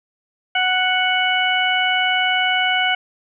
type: harmonic tone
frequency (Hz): 740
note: F#5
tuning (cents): 0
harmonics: 1 / 2 / 3 / 4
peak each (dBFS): -21 / -21 / -21 / -21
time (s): 0.55-2.95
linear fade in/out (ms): 5
effects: none